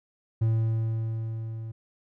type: tone with level ramp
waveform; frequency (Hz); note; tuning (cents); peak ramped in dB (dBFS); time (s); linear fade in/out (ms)
triangle; 112.5; A2; +39; -18 to -32; 0.41-1.72; 10
effects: none